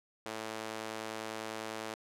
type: tone with high-pass filter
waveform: sawtooth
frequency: 110 Hz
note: A2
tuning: in tune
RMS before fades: -41 dBFS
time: 0.26-1.94 s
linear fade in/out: 0 ms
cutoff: 430 Hz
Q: 0.77
effects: low-pass 11000 Hz 12 dB/octave